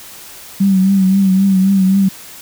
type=tone with vibrato; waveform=sine; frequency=192.2 Hz; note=G3; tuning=34 cents flat; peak=-8 dBFS; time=0.6-2.09 s; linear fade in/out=10 ms; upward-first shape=triangle; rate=3.8 Hz; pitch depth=58 cents each way; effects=white hiss -35 dBFS RMS until 2.41 s